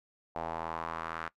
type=tone with band-pass filter sweep; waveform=square; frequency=41 Hz; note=E1; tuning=9 cents flat; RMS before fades=-38 dBFS; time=0.35-1.29 s; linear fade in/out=10 ms; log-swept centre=770 to 1400 Hz; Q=2.7; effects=noise-tail reverb RT60 0.1 s tail -21 dB re dry